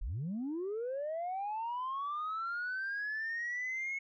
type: linear sweep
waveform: sine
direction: up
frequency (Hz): 30.29 to 2195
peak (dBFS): -33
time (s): 0.01-3.99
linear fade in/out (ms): 10
effects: tanh soft clip ceiling -32 dBFS